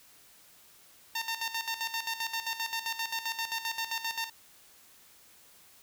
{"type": "tone with tremolo", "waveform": "10% pulse", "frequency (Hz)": 909, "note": "A#5", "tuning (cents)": -44, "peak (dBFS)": -22, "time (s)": [1.15, 4.3], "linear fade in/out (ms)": 5, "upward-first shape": "square", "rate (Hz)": 7.6, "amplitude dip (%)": 70, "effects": ["white hiss -58 dBFS RMS until 5.82 s"]}